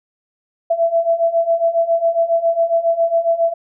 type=beating tone pair; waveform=sine; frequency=664 / 671.3 Hz; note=E5 / E5; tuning=+12 / +31 cents; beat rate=7.3 Hz; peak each=-18 / -15 dBFS; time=0.7-3.54 s; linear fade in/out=10 ms; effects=none